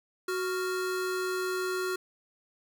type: tone pair together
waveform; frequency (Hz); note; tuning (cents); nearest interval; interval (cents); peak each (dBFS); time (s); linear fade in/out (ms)
square; 370 / 1396.9; F#4 / F6; 0 / 0; octave + major seventh; 2300; -31 / -36; 0.28-1.96; 5
effects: none